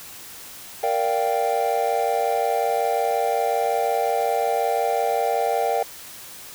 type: chord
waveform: triangle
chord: G minor seventh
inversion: first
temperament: equal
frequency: 466.2 / 587.3 / 698.5 / 784 Hz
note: Bb4 / D5 / F5 / G5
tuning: 0 / 0 / 0 / 0 cents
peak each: -23 / -25 / -23 / -22 dBFS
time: 0.83-5.83 s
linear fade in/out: 5 ms
effects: white hiss -40 dBFS RMS until 6.54 s